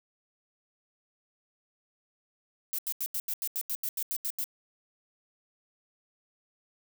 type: noise bursts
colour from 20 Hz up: violet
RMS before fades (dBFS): -32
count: 13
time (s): 2.73-4.441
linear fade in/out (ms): 0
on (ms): 55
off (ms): 83
effects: none